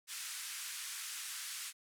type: band-pass noise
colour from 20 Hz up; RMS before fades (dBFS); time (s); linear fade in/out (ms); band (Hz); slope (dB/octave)
white; -44; 0.07-1.73; 50; 1300 to 11000; 24
effects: none